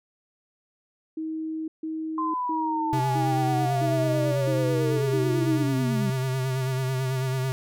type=tone bursts; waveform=sine; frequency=317.2 Hz; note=D#4; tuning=33 cents sharp; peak=-28 dBFS; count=7; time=1.17-5.64 s; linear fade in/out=5 ms; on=510 ms; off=150 ms
type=linear sweep; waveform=sine; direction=down; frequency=1046.5 to 190.8 Hz; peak=-25 dBFS; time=2.18-6.1 s; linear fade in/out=2 ms
type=tone with vibrato; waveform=square; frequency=130.81 Hz; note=C3; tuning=in tune; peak=-25 dBFS; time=2.93-7.52 s; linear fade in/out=0 ms; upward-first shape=sine; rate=9.1 Hz; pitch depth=38 cents each way
effects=none